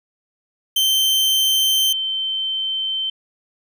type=tone pair in turn; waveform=40% pulse / sine; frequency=3113 / 3098 Hz; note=G7 / G7; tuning=-13 / -21 cents; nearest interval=unison; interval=8 cents; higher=first; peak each=-14 / -20 dBFS; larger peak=first; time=0.76-1.93 / 1.93-3.1 s; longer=neither; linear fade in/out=5 ms; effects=none